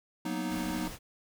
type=chord; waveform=square; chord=B major seventh; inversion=second; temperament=equal; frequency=185 / 233.1 / 246.9 / 311.1 Hz; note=F#3 / A#3 / B3 / D#4; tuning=0 / 0 / 0 / 0 cents; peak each=-38 / -41 / -39 / -36 dBFS; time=0.25-0.88 s; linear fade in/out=5 ms
type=noise; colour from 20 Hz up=pink; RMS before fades=-43 dBFS; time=0.48-0.99 s; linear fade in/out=50 ms
effects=none